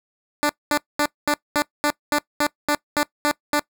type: tone bursts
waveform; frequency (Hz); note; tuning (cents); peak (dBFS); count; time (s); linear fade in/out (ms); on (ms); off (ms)
10% pulse; 294.5; D4; +5; -9; 12; 0.43-3.594; 0; 62; 220
effects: noise-tail reverb RT60 0.1 s tail -22 dB re dry